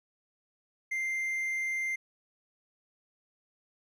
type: tone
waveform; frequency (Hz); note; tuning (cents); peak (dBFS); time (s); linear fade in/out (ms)
triangle; 2093; C7; 0; -28; 0.91-1.96; 10
effects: none